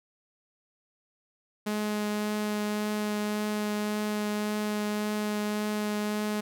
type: tone with vibrato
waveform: sawtooth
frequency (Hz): 210.2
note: G#3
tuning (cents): +21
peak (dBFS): -24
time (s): 1.66-6.41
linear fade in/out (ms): 10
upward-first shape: triangle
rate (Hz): 1.8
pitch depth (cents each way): 10
effects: none